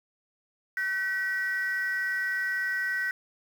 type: tone pair together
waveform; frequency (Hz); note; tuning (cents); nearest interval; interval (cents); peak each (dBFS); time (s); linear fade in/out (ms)
sine; 1520 / 1923.7; F#6 / B6; +46 / -46; major third; 408; -28; 0.77-3.11; 2
effects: tanh soft clip ceiling -22 dBFS + 8-bit